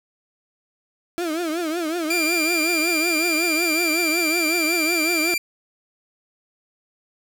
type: tone with vibrato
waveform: 35% pulse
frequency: 329.6 Hz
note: E4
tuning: in tune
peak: -21 dBFS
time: 1.18-5.34 s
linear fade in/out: 0 ms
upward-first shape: triangle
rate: 5.4 Hz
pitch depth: 160 cents each way
type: tone with pitch glide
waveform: sawtooth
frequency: 2381 to 2365 Hz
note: D7 to D7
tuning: +23 to +12 cents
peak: -17 dBFS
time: 2.1-5.38 s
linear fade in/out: 5 ms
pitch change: -11 cents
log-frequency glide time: 3.44-3.97 s
effects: none